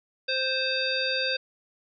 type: harmonic tone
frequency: 523.3 Hz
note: C5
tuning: in tune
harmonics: 1 / 3 / 5 / 7 / 9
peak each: -31 / -31 / -31 / -31 / -31 dBFS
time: 0.28-1.37 s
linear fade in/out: 10 ms
effects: none